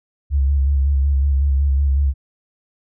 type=tone with vibrato; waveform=sine; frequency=69.3 Hz; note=C#2; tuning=in tune; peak=-13 dBFS; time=0.3-2.14 s; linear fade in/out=50 ms; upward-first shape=square; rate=5.4 Hz; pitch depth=40 cents each way; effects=none